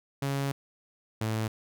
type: tone pair in turn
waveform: sawtooth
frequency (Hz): 138.59 / 110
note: C#3 / A2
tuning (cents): 0 / 0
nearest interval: major third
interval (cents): 400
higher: first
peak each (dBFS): -24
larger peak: neither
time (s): 0.22-0.52 / 1.21-1.48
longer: first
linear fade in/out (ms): 5
effects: none